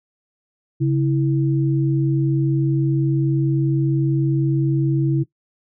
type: tone pair together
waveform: sine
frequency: 137.86 / 327.2 Hz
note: C#3 / E4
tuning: -9 / -13 cents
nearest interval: octave + minor third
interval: 1496 cents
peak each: -16 / -21 dBFS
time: 0.8-5.24 s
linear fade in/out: 20 ms
effects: noise-tail reverb RT60 0.1 s tail -17 dB re dry